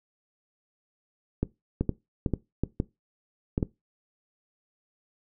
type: clicks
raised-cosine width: 3 ms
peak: -12 dBFS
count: 9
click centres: 1.43 / 1.81 / 1.893 / 2.262 / 2.337 / 2.636 / 2.801 / 3.579 / 3.628 s
effects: noise-tail reverb RT60 0.2 s tail -19 dB re dry